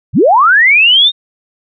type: linear sweep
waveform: sine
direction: up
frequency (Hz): 75.4 to 3729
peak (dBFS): -4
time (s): 0.13-1.12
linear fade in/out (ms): 50
effects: none